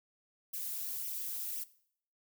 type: noise with flanger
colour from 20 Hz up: violet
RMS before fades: -39 dBFS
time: 0.53-1.64 s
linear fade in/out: 10 ms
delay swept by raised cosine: 0.34 to 4.34 ms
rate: 1.9 Hz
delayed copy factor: +0.75
effects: noise-tail reverb RT60 0.6 s tail -18 dB re dry